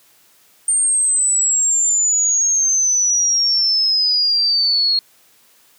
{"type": "exponential sweep", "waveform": "sine", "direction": "down", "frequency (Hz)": [8800, 4276], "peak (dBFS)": -13, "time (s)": [0.68, 4.99], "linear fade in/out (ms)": 2, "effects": ["white hiss -53 dBFS RMS until 5.78 s", "high-pass 100 Hz 12 dB/octave"]}